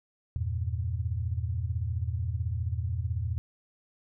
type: chord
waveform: sine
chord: E diminished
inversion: none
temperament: equal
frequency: 82.41 / 98 / 116.54 Hz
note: E2 / G2 / Bb2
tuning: 0 / 0 / 0 cents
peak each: -31 / -34 / -33 dBFS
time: 0.36-3.38 s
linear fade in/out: 0 ms
effects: none